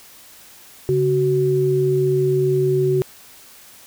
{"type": "tone pair together", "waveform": "sine", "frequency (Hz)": [140, 373.8], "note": ["C#3", "F#4"], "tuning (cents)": [18, 18], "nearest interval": "octave + perfect fourth", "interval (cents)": 1700, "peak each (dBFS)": [-20, -16], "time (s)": [0.89, 3.02], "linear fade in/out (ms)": 0, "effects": ["white hiss -45 dBFS RMS until 3.86 s"]}